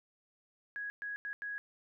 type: tone bursts at uneven times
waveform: sine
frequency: 1662 Hz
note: G#6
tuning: 1 cent sharp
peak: -37 dBFS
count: 4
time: 0.76-0.9 / 1.02-1.16 / 1.25-1.33 / 1.42-1.58 s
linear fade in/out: 0 ms
effects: none